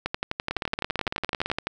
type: two click trains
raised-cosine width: 0.3 ms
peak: -11 / -10 dBFS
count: 19 / 20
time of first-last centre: 0.51-1.516 / 0.06-1.67 s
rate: 17.9 / 11.8 Hz
effects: none